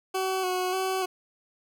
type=tone with vibrato; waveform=20% pulse; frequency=372.4 Hz; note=F#4; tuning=11 cents sharp; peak=-21 dBFS; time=0.14-1.06 s; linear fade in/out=10 ms; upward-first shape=square; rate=1.7 Hz; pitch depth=26 cents each way; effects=none